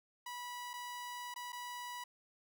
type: tone with dropouts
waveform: sawtooth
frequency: 978 Hz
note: B5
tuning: 17 cents flat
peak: -39 dBFS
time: 0.26-2.04 s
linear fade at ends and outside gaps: 5 ms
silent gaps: 0.734-0.737 / 1.341-1.36 / 1.522-1.528 s
effects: none